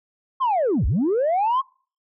sine linear two-way sweep, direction down then up, 1095 to 45.45 to 1095 Hz, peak -16 dBFS, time 0.4-1.62 s, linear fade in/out 20 ms, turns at 0.86 s, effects noise-tail reverb RT60 0.4 s tail -25 dB re dry + tanh soft clip ceiling -15 dBFS

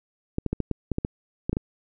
clicks, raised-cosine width 3 ms, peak -12 dBFS, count 11, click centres 0.384 / 0.463 / 0.53 / 0.603 / 0.713 / 0.917 / 0.984 / 1.049 / 1.495 / 1.53 / 1.569 s, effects none

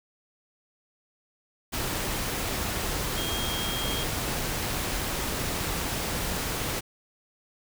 sine tone in noise, 3240 Hz, G#7, 43 cents flat, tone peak -33 dBFS, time 3.16-4.05 s, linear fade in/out 20 ms, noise pink, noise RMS -30 dBFS, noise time 1.72-6.81 s, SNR -6 dB, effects none

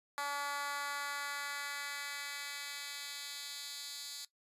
10% pulse tone with high-pass filter sweep, 285.5 Hz, D4, 49 cents flat, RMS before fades -41 dBFS, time 0.18-4.25 s, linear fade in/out 0 ms, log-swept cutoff 960 to 4400 Hz, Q 1.4, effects noise-tail reverb RT60 0.1 s tail -17 dB re dry + resampled to 32000 Hz

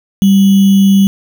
sine tone with sample-and-hold, 196 Hz, G3, in tune, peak -4 dBFS, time 0.22-1.07 s, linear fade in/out 0 ms, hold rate 3150 Hz, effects none

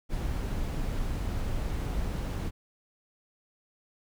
brown noise with ADSR envelope, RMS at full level -29 dBFS, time 0.09-2.51 s, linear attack 48 ms, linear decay 10 ms, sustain -2 dB, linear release 33 ms, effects none

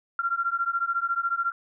sine beating tone pair, 1370 / 1384 Hz, F6 / F6, -34 / -16 cents, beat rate 14 Hz, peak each -27 dBFS, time 0.19-1.52 s, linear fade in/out 2 ms, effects none

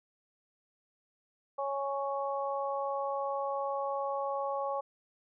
harmonic tone, 277.2 Hz, C#4, in tune, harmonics 2 / 3 / 4, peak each -34 / -36 / -37 dBFS, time 1.58-4.81 s, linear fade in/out 10 ms, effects none

